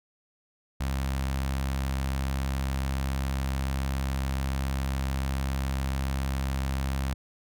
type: tone with notch filter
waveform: sawtooth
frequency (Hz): 67.1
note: C2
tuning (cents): +44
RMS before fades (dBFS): -29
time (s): 0.8-7.14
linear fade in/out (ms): 10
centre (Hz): 400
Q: 1.2
effects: none